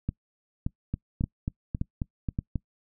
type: two click trains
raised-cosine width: 5 ms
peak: -15 / -16 dBFS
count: 5 / 7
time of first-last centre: 0.09-2.389 / 0.94-2.557 s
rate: 1.74 / 3.71 Hz
effects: noise-tail reverb RT60 0.1 s tail -24 dB re dry